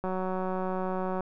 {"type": "click train", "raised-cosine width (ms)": 1, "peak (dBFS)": -19, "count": 218, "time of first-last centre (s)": [0.04, 1.207], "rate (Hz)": 186, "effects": []}